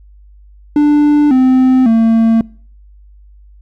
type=tone with pitch steps; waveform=triangle; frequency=295 / 258.3 / 226.2 Hz; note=D4 / C4 / A3; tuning=+8 / -22 / +48 cents; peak=-4 dBFS; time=0.76-2.41 s; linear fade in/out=2 ms; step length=550 ms; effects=noise-tail reverb RT60 0.5 s tail -24 dB re dry + added 50 Hz sine -38 dBFS peak until 3.61 s